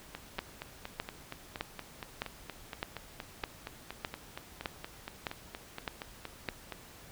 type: two click trains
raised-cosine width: 0.3 ms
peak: -23 / -17 dBFS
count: 29 / 11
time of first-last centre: 0.15-6.723 / 0.39-6.488 s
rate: 4.26 / 1.64 Hz
effects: pink hiss -53 dBFS RMS until 7.11 s